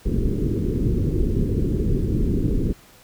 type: low-pass noise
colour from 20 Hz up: pink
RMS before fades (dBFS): -21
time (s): 0.05-2.73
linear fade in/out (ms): 10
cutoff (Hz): 420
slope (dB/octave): 48
effects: pink hiss -50 dBFS RMS until 3.03 s